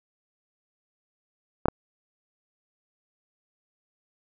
clicks, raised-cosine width 1 ms, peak -6 dBFS, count 2, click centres 1.657 / 1.684 s, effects none

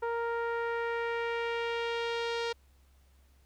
sawtooth tone with low-pass filter sweep, 466.2 Hz, A#4, in tune, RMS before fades -33 dBFS, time 0.02-2.53 s, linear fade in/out 10 ms, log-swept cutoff 1200 to 4400 Hz, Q 1.6, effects added 67 Hz sine -60 dBFS peak until 3.45 s + pink hiss -70 dBFS RMS until 3.45 s

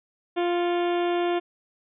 harmonic tone with a mistuned harmonic, 349.2 Hz, F4, in tune, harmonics 1 / 2 / 3 / 4 / 5 / 6 / 7 / 8 / 9 / 10, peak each -23 / -28 / -36 / -39 / -40 / -42 / -44 / -42 / -44 / -44 dBFS, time 0.36-1.4 s, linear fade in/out 20 ms, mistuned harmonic 6, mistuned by +72 cents, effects none

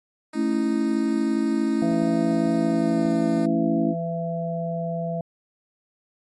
10% pulse tone with pitch glide, 310 to 302.7 Hz, D#4 to D#4, -6 to -48 cents, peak -28 dBFS, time 0.33-3.46 s, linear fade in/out 5 ms, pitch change -42 cents, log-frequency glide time 2.61-3.13 s
sine chord, A major, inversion none, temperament equal, 220 / 277.2 / 329.6 Hz, A3 / C#4 / E4, 0 / 0 / 0 cents, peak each -24 dBFS, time 0.34-3.95 s, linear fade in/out 50 ms
harmonic tone, 167.7 Hz, E3, 30 cents sharp, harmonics 1 / 3 / 4, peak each -27 / -34 / -28 dBFS, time 1.82-5.21 s, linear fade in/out 2 ms
effects MP3 48 kbps

